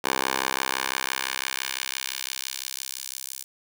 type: tone with high-pass filter sweep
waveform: 10% pulse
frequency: 65.9 Hz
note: C2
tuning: 13 cents sharp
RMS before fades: -30 dBFS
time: 0.04-3.44 s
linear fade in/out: 5 ms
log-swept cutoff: 630 to 7400 Hz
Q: 0.79
effects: none

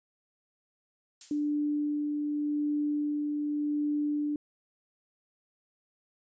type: noise with exponential decay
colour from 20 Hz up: violet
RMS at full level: -36 dBFS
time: 1.21-1.56 s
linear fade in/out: 2 ms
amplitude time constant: 76 ms
type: tone with tremolo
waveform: sine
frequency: 295.2 Hz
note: D4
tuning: 9 cents sharp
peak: -26 dBFS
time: 1.31-4.36 s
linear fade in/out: 2 ms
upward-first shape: sine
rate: 0.86 Hz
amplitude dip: 25%
effects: resampled to 16000 Hz

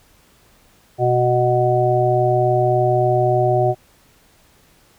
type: harmonic tone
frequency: 123.47 Hz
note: B2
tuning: in tune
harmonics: 1 / 3 / 5 / 6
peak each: -19 / -19 / -19 / -19 dBFS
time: 0.98-3.75 s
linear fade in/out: 50 ms
effects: pink hiss -54 dBFS RMS until 4.98 s

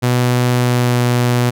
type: tone with pitch glide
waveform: sawtooth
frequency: 123.47 to 122.26 Hz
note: B2 to B2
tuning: 0 to -17 cents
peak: -8 dBFS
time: 0.02-1.51 s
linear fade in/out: 20 ms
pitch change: -17 cents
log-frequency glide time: 0.56-1 s
effects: none

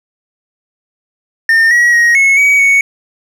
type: tone with pitch steps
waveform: triangle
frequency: 1815 / 1913 / 1884 / 2188 / 2264 / 2224 Hz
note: A#6 / A#6 / A#6 / C#7 / C#7 / C#7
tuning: -47 / +44 / +18 / -23 / +36 / +5 cents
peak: -4 dBFS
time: 1.49-2.81 s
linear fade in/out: 2 ms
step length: 220 ms
effects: none

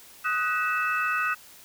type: tone cluster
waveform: sine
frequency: 1254 / 1488 / 1923 / 2618 Hz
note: D#6 / F#6 / B6 / E7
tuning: +13 / +9 / -47 / -13 cents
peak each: -27 / -27 / -35 / -30 dBFS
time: 0.24-1.35 s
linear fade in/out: 20 ms
effects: tanh soft clip ceiling -13 dBFS + white hiss -50 dBFS RMS until 1.64 s

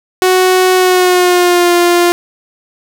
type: tone with pitch glide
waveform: sawtooth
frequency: 370 to 349.2 Hz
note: F#4 to F4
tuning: 0 to 0 cents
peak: -3 dBFS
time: 0.22-2.12 s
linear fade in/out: 0 ms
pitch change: -100 cents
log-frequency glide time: 0.75-1.73 s
effects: none

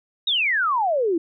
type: exponential sweep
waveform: sine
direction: down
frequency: 3840 to 316.4 Hz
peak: -18 dBFS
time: 0.27-1.18 s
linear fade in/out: 5 ms
effects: none

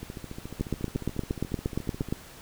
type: two click trains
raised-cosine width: 3 ms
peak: -24 / -14 dBFS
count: 30 / 14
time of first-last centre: 0.03-2.087 / 0.61-2.125 s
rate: 14.1 / 8.58 Hz
effects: pink hiss -48 dBFS RMS until 2.41 s

